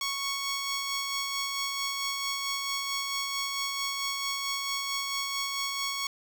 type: tone with tremolo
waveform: 10% pulse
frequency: 1108.7 Hz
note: C#6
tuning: in tune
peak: -20 dBFS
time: 0.01-6.07 s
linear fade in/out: 2 ms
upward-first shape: sine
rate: 4.5 Hz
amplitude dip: 30%
effects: 8-bit